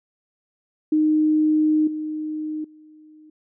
sine tone with level steps, 308.3 Hz, D#4, 16 cents flat, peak -15 / -25 / -45 dBFS, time 0.92-3.3 s, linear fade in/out 5 ms, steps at 1.87 / 2.64 s, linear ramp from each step 5 ms, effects none

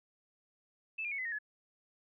sine tone with pitch steps, 2627 / 2409 / 2209 / 2026 / 1857.6 / 1703.4 Hz, E7 / D7 / C#7 / B6 / A#6 / G#6, -7 / +43 / -7 / +44 / -7 / +43 cents, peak -35 dBFS, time 0.98-1.388 s, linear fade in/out 10 ms, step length 68 ms, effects none

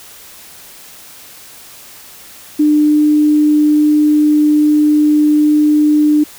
sine tone, 300.2 Hz, D4, 38 cents sharp, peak -7 dBFS, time 2.59-6.24 s, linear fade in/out 10 ms, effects white hiss -37 dBFS RMS until 6.38 s

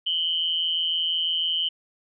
sine tone pair together, 2960 / 3126 Hz, F#7 / G7, 0 / -6 cents, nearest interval minor second, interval 94 cents, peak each -25 dBFS, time 0.06-1.69 s, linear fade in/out 10 ms, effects none

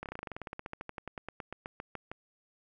slowing click train, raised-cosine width 0.5 ms, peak -24 dBFS, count 28, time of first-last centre 0.03-2.116 s, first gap 28 ms, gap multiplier 1.07, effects none

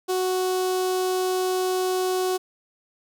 sawtooth tone with notch filter, 370 Hz, F#4, in tune, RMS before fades -24 dBFS, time 0.08-2.38 s, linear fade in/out 20 ms, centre 2000 Hz, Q 0.97, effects none

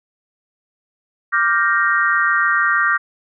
sine chord, G minor seventh, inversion second, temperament equal with one note detuned, 1174.7 / 1401.8 / 1568 / 1864.7 Hz, D6 / F6 / G6 / Bb6, 0 / +6 / 0 / 0 cents, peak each -19 dBFS, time 1.32-2.98 s, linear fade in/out 20 ms, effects none

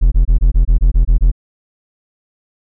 triangle tone bursts, 41.71 Hz, E1, 21 cents sharp, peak -4 dBFS, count 10, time 0.01-1.317 s, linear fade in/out 20 ms, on 110 ms, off 23 ms, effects none

